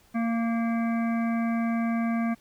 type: harmonic tone with a mistuned harmonic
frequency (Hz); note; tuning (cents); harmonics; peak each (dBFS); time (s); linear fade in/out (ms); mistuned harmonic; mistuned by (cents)
229.9; A#3; -24; 1 / 3 / 5 / 7 / 9 / 10; -24 / -34 / -38 / -41 / -43 / -44; 0.14-2.35; 20; 5; +19
effects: pink hiss -60 dBFS RMS until 2.4 s